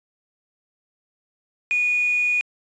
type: tone with quantisation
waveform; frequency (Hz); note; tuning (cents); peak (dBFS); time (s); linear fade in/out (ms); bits
sine; 2458; D#7; -22; -18; 1.71-2.41; 0; 5
effects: resampled to 16000 Hz